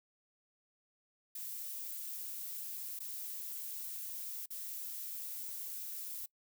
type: noise with dropouts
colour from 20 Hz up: violet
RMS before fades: -43 dBFS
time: 1.35-6.26 s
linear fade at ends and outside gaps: 5 ms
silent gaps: 2.991-3.002 / 4.459-4.504 s
effects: noise-tail reverb RT60 0.1 s tail -23 dB re dry